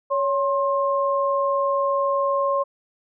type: tone pair together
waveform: sine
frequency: 559 / 1063.2 Hz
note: C#5 / C6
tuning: +14 / +27 cents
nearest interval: major seventh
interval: 1113 cents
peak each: -21 / -22 dBFS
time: 0.1-2.64 s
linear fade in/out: 20 ms
effects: none